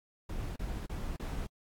brown noise bursts, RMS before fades -37 dBFS, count 4, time 0.29-1.466 s, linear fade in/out 5 ms, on 270 ms, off 32 ms, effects AAC 64 kbps

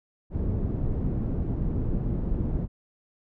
pink low-pass noise, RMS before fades -27 dBFS, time 0.3-2.68 s, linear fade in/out 50 ms, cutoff 260 Hz, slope 12 dB/octave, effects none

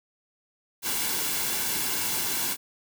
white noise with comb filter, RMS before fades -28 dBFS, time 0.82-2.57 s, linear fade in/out 50 ms, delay 1.6 ms, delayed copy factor -0.5, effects none

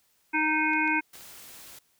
harmonic tone, 310 Hz, D#4, 6 cents flat, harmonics 1 / 3 / 5 / 7 / 8, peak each -29 / -29 / -29 / -29 / -29 dBFS, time 0.33-1.01 s, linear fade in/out 20 ms
clicks, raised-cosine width 0.2 ms, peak -30 dBFS, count 4, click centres 0.734 / 0.877 / 1.155 / 1.209 s
white noise, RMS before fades -47 dBFS, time 1.13-1.79 s, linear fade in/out 5 ms
effects white hiss -68 dBFS RMS until 1.99 s

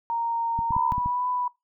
sine tone with pitch glide, 929 to 923.6 Hz, A#5 to A#5, -6 to -16 cents, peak -24 dBFS, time 0.1-0.92 s, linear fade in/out 0 ms, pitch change -10 cents, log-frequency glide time 0.26-0.49 s
clicks, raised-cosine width 5 ms, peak -20 dBFS, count 6, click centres 0.59 / 0.707 / 0.765 / 0.923 / 0.981 / 1.06 s
sine tone with vibrato, 987.8 Hz, B5, in tune, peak -24 dBFS, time 0.72-1.48 s, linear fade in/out 5 ms, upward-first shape triangle, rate 2.2 Hz, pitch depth 17 cents each way
effects noise-tail reverb RT60 0.2 s tail -21 dB re dry

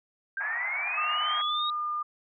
sine linear sweep, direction up, 1559 to 3808 Hz, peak -29 dBFS, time 0.37-1.7 s, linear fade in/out 2 ms
white band-pass noise, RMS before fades -37 dBFS, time 0.4-1.42 s, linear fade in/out 10 ms, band 650 to 2300 Hz, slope 96 dB/octave
sine tone with pitch glide, 1224 to 1206.5 Hz, D#6 to D6, -29 to +46 cents, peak -28 dBFS, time 0.97-2.03 s, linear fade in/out 10 ms, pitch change -25 cents, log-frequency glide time 1.15-1.9 s
effects none

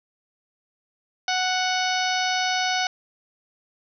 harmonic tone, 740 Hz, F#5, in tune, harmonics 1 / 2 / 3 / 4 / 5 / 6 / 7 / 8, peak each -25 / -28 / -30 / -31 / -32 / -33 / -33 / -34 dBFS, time 1.28-2.87 s, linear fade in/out 2 ms, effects none

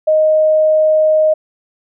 sine tone, 622.3 Hz, D#5, in tune, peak -8 dBFS, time 0.07-1.34 s, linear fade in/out 10 ms, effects none

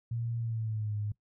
sine tone with pitch glide, 116.7 to 104.57 Hz, A#2 to G#2, +2 to +12 cents, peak -31 dBFS, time 0.11-1.12 s, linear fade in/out 5 ms, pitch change -190 cents, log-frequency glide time 0.38-0.95 s, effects noise-tail reverb RT60 0.1 s tail -20 dB re dry

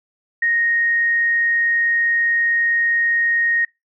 sine tone, 1864.7 Hz, A#6, in tune, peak -15 dBFS, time 0.42-3.65 s, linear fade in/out 5 ms, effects noise-tail reverb RT60 0.2 s tail -23 dB re dry

